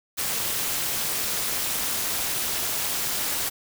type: noise with amplitude modulation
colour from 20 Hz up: white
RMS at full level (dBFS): -24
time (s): 0.17-3.5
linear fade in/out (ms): 20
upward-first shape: sine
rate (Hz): 274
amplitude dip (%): 65
effects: none